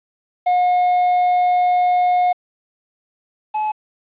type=tone pair in turn; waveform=triangle; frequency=720 / 856.2 Hz; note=F#5 / A5; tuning=-47 / -47 cents; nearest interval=minor third; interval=300 cents; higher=second; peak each=-11 / -16 dBFS; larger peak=first; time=0.46-2.33 / 3.54-3.72 s; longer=first; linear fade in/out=10 ms; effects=resampled to 8000 Hz + 8-bit